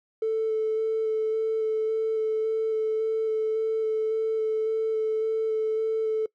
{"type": "tone with vibrato", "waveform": "triangle", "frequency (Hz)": 440, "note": "A4", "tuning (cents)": 0, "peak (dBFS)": -19, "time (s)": [0.22, 6.26], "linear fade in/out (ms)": 5, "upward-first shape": "square", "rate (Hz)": 1.8, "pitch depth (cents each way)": 9, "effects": ["noise-tail reverb RT60 0.1 s tail -25 dB re dry", "tanh soft clip ceiling -21 dBFS"]}